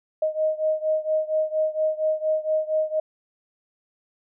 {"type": "beating tone pair", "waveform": "sine", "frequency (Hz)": [622.3, 626.6], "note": ["D#5", "D#5"], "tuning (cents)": [0, 12], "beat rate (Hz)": 4.3, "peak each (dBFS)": [-23, -25], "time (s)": [0.22, 3], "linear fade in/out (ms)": 5, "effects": []}